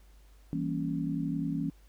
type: chord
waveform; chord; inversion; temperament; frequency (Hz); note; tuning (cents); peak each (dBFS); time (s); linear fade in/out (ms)
sine; E diminished seventh; none; equal; 164.81 / 196 / 233.1 / 277.2; E3 / G3 / Bb3 / Db4; 0 / 0 / 0 / 0; -33 / -39 / -37 / -33; 0.53-1.7; 0
effects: added 50 Hz sine -54 dBFS peak until 1.88 s + pink hiss -66 dBFS RMS until 1.88 s